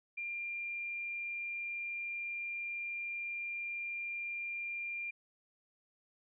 sine tone, 2391 Hz, D7, 30 cents sharp, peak -37 dBFS, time 0.17-5.11 s, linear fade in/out 10 ms, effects none

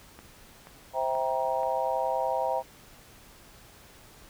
click train, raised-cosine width 0.5 ms, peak -31 dBFS, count 4, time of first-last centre 0.19-1.632 s, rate 2.08 Hz
sine chord, C dominant seventh, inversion none, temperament just, 523.3 / 654.1 / 784.9 / 941.9 Hz, C5 / E5 / G5 / Bb5, 0 / -14 / +2 / +18 cents, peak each -31 dBFS, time 0.93-2.63 s, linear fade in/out 50 ms
effects pink hiss -53 dBFS RMS until 4.29 s

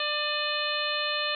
harmonic tone with a mistuned harmonic, 595 Hz, D5, 22 cents sharp, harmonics 1 / 2 / 3 / 4 / 5 / 6 / 7, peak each -34 / -34 / -34 / -34 / -34 / -34 / -34 dBFS, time 0-1.35 s, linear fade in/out 2 ms, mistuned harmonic 4, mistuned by +86 cents, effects none

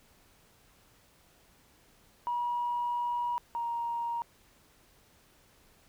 sine tone pair in turn, 962 / 938.9 Hz, B5 / A#5, -46 / +12 cents, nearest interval unison, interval 42 cents, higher first, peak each -28 / -30 dBFS, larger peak first, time 2.27-3.38 / 3.55-4.22 s, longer first, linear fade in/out 0 ms, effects tanh soft clip ceiling -24 dBFS + pink hiss -63 dBFS RMS until 5.88 s

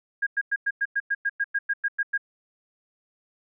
sine tone bursts, 1628 Hz, G#6, 35 cents flat, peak -21 dBFS, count 14, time 0.22-2.178 s, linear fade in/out 10 ms, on 47 ms, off 100 ms, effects none

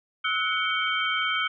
sine tone cluster, 1293 / 1472 / 2247 / 3130 Hz, E6 / F#6 / C#7 / G7, -34 / -9 / +23 / -3 cents, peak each -29 dBFS, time 0.24-1.48 s, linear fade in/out 10 ms, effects none

